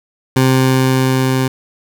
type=tone with level ramp; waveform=20% pulse; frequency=130.81 Hz; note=C3; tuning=in tune; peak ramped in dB=-4 to -8 dBFS; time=0.36-1.48 s; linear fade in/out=5 ms; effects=none